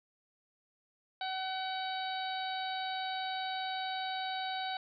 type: harmonic tone with a mistuned harmonic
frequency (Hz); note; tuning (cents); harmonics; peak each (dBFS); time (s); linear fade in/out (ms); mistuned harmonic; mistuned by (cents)
755; F#5; +35; 1 / 2 / 3 / 4 / 5 / 6; -36 / -43 / -47 / -47 / -42 / -48; 1.21-4.77; 2; 5; +24
effects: none